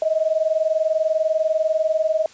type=tone pair together; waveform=sine; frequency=622.9 / 643 Hz; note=D#5 / E5; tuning=+2 / -43 cents; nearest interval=minor second; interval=55 cents; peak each=-20 dBFS; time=0.02-2.26 s; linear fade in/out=2 ms; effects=white hiss -47 dBFS RMS until 2.33 s + resampled to 16000 Hz